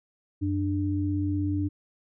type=tone pair together; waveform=sine; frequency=93.27 / 296.1 Hz; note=F#2 / D4; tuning=+14 / +14 cents; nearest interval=octave + minor sixth; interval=2000 cents; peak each=-27 dBFS; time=0.41-1.69 s; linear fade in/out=20 ms; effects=none